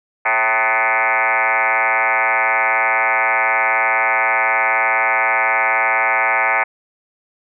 sine tone with frequency modulation, 1497 Hz, F#6, 20 cents sharp, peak -13 dBFS, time 0.25-6.64 s, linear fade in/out 10 ms, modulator 119 Hz, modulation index 6.9, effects none

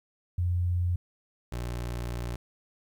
sine / 25% pulse tone pair in turn, 88.4 / 59.88 Hz, F2 / A#1, +22 / +47 cents, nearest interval perfect fifth, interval 675 cents, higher first, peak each -24 / -28 dBFS, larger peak first, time 0.38-0.96 / 1.52-2.36 s, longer second, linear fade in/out 5 ms, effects 11-bit

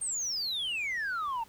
sine exponential sweep, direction down, 8900 to 881 Hz, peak -28 dBFS, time 0.01-1.44 s, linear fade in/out 10 ms, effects tanh soft clip ceiling -29 dBFS + pink hiss -58 dBFS RMS until 1.48 s

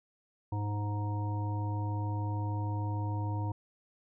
harmonic tone, 103.7 Hz, G#2, 2 cents flat, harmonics 1 / 3 / 5 / 7 / 9, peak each -31 / -41 / -49 / -48 / -41 dBFS, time 0.52-3.52 s, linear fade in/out 5 ms, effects none

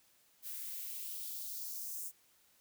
violet noise with high-pass filter sweep, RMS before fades -43 dBFS, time 0.42-2.12 s, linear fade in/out 50 ms, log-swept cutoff 1500 to 7500 Hz, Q 1.8, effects white hiss -69 dBFS RMS until 2.6 s

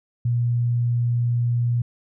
sine tone, 119.8 Hz, A#2, 48 cents sharp, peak -18 dBFS, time 0.25-1.82 s, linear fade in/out 5 ms, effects none

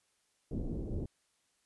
pink low-pass noise, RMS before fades -37 dBFS, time 0.51-1.06 s, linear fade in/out 5 ms, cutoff 430 Hz, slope 24 dB/octave, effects white hiss -75 dBFS RMS until 1.65 s + resampled to 24000 Hz

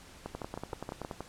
two click trains, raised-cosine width 1 ms, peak -23 / -23 dBFS, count 9 / 7, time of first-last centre 0.35-1.112 / 0.26-1.206 s, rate 10.5 / 6.34 Hz, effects pink hiss -53 dBFS RMS until 1.28 s + low-pass 10000 Hz 12 dB/octave

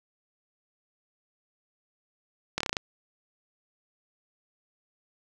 slowing click train, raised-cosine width 0.2 ms, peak -10 dBFS, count 7, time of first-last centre 2.58-2.768 s, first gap 25 ms, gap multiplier 1.09, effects none

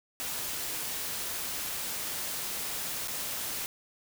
white noise with dropouts, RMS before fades -35 dBFS, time 0.2-3.66 s, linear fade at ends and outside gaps 0 ms, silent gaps 3.075-3.082 s, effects none

